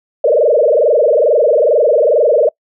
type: tone with frequency modulation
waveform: sine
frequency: 536 Hz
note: C5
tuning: 42 cents sharp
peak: -7 dBFS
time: 0.24-2.49 s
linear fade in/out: 5 ms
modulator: 22.3 Hz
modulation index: 4
effects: noise-tail reverb RT60 0.1 s tail -25 dB re dry